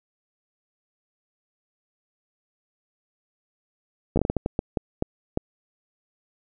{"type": "slowing click train", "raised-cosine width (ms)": 2, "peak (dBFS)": -9, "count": 12, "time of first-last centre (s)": [4.16, 5.374], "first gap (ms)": 13, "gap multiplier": 1.39, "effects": []}